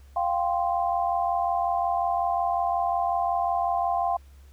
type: chord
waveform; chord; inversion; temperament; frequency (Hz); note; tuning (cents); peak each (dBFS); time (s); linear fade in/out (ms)
sine; F suspended second; none; equal; 698.5 / 784 / 1046.5; F5 / G5 / C6; 0 / 0 / 0; -25 / -27 / -30; 0.16-4.17; 5
effects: added 68 Hz sine -47 dBFS peak until 4.52 s + pink hiss -62 dBFS RMS until 4.52 s

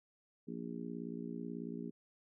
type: harmonic tone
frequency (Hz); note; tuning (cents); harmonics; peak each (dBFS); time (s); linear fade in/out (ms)
58.27; A#1; 0; 3 / 4 / 5 / 6 / 7; -46 / -44 / -47 / -52 / -49; 0.47-1.91; 20
effects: none

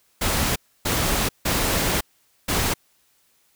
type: noise bursts at uneven times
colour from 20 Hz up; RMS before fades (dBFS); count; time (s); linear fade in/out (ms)
pink; -22; 4; 0.21-0.56 / 0.85-1.29 / 1.45-2.01 / 2.48-2.74; 10
effects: white hiss -63 dBFS RMS until 3.55 s

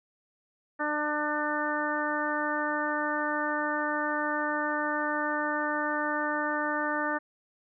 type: harmonic tone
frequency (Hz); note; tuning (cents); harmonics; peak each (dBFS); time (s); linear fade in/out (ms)
298.9; D4; +31; 1 / 2 / 3 / 4 / 5 / 6; -34 / -34 / -34 / -34 / -34 / -34; 0.79-7.19; 20
effects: none

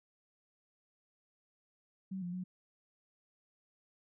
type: tone with pitch steps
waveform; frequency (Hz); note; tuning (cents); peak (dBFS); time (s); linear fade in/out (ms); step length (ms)
sine; 190.2 / 176.2 / 182.8; F#3 / F3 / F#3; +48 / +16 / -21; -37; 2.11-2.44; 10; 110
effects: none

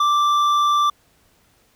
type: tone with hard clipping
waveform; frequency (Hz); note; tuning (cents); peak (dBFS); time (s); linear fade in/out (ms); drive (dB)
sine; 1174.7; D6; 0; -16; 0-0.9; 5; 7
effects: pink hiss -59 dBFS RMS until 1.75 s

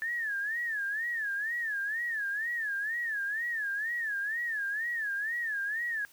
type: tone with vibrato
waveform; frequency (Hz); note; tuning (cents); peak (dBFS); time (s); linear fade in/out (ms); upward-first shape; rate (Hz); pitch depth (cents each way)
sine; 1749; A6; -11; -30; 0.02-6.05; 0; sine; 2.1; 160
effects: white hiss -59 dBFS RMS until 6.12 s

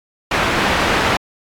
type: low-pass noise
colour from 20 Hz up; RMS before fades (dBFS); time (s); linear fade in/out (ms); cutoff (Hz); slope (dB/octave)
white; -17; 0.31-1.17; 5; 1900; 12
effects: AAC 64 kbps

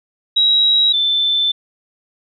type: tone pair in turn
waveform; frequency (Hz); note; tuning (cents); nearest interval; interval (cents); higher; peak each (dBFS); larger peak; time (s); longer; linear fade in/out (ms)
sine; 3852 / 3533; B7 / A7; -44 / +6; minor second; 150; first; -10 / -13; first; 0.36-0.93 / 0.93-1.52; second; 10
effects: none

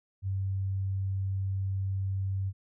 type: tone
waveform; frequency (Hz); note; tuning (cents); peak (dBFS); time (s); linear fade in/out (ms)
sine; 96.5; G2; -27; -28; 0.22-2.53; 50
effects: none

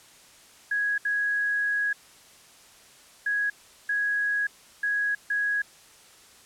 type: tone bursts at uneven times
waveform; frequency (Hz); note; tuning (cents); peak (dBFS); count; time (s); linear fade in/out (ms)
sine; 1661.2; G#6; 0; -23; 6; 0.71-0.98 / 1.05-1.93 / 3.26-3.5 / 3.89-4.47 / 4.83-5.15 / 5.3-5.62; 5
effects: white hiss -53 dBFS RMS until 6.45 s + low-pass 10000 Hz 12 dB/octave

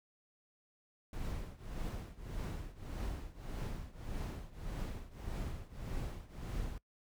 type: noise with tremolo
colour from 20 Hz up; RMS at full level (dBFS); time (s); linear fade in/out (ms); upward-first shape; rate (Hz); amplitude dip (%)
brown; -38; 1.13-6.78; 2; triangle; 1.7; 90
effects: noise-tail reverb RT60 0.1 s tail -22 dB re dry

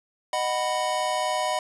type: chord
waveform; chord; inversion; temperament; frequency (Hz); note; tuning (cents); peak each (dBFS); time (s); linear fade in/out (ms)
square; B major; first; just; 617.4 / 740.8 / 987.8; D#5 / F#5 / B5; -14 / +2 / 0; -29; 0.33-1.59; 2
effects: resampled to 24000 Hz + 8-bit

